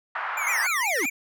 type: band-pass noise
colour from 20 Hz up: white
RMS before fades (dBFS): -30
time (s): 0.15-0.67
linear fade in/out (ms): 5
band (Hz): 890 to 1600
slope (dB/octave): 24
type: linear sweep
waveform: square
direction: down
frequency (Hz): 2414 to 233.1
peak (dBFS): -28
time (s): 0.37-1.06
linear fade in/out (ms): 5
type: tone with vibrato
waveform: square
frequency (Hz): 2096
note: C7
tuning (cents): +2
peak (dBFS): -25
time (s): 0.46-1.1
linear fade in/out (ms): 10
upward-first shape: triangle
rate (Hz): 5.3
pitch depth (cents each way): 290
effects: none